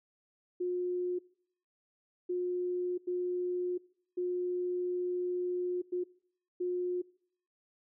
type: tone bursts at uneven times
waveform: sine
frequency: 358.6 Hz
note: F4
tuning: 46 cents sharp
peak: -30 dBFS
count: 6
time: 0.6-1.19 / 2.29-2.98 / 3.07-3.78 / 4.17-5.82 / 5.92-6.04 / 6.6-7.02 s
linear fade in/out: 10 ms
effects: noise-tail reverb RT60 0.6 s tail -23 dB re dry

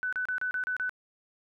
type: tone bursts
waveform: sine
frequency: 1501 Hz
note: F#6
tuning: 24 cents sharp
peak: -28 dBFS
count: 7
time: 0.03-0.894 s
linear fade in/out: 0 ms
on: 96 ms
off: 32 ms
effects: none

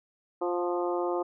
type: harmonic tone with a mistuned harmonic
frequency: 175.5 Hz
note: F3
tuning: 9 cents sharp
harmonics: 2 / 3 / 4 / 5 / 6 / 7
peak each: -29 / -33 / -35 / -37 / -39 / -40 dBFS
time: 0.41-1.23 s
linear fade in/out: 10 ms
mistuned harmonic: 4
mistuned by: +17 cents
effects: none

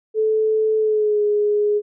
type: tone with pitch glide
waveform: sine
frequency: 435.7 to 416.5 Hz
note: A4 to G#4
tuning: -17 to +5 cents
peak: -15 dBFS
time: 0.14-1.82 s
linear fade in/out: 50 ms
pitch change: -78 cents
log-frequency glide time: 0.78-1.22 s
effects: none

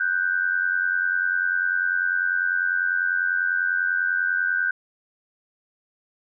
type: tone pair together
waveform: sine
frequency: 1477.9 / 1568 Hz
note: F#6 / G6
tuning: -2 / 0 cents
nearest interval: minor second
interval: 102 cents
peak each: -23 dBFS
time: 0-4.71 s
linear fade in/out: 5 ms
effects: none

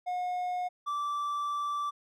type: tone pair in turn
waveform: triangle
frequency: 722 / 1165.5 Hz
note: F#5 / D6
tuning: -43 / -14 cents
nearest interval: minor sixth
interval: 829 cents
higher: second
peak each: -28 dBFS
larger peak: neither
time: 0.06-0.69 / 0.86-1.91 s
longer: second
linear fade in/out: 20 ms
effects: none

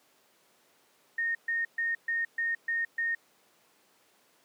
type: tone bursts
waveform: sine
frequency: 1844 Hz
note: A#6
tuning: 19 cents flat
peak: -27 dBFS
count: 7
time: 1.18-3.15 s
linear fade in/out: 5 ms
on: 170 ms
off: 130 ms
effects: pink hiss -65 dBFS RMS until 4.44 s + high-pass 300 Hz 12 dB/octave

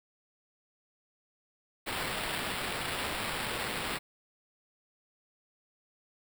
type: noise with sample-and-hold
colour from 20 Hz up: white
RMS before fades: -35 dBFS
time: 1.86-3.99 s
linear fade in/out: 20 ms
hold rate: 6300 Hz
effects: none

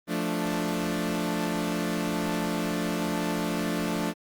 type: chord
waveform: sawtooth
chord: D minor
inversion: first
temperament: equal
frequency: 174.61 / 220 / 293.7 Hz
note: F3 / A3 / D4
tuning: 0 / 0 / 0 cents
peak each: -27 dBFS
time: 0.07-4.14 s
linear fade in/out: 50 ms
effects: Opus 32 kbps

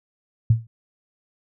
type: tone with exponential decay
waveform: sine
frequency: 113.6 Hz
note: A#2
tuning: 44 cents flat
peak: -9 dBFS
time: 0.5-0.67 s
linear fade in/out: 5 ms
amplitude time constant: 36 ms
effects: none

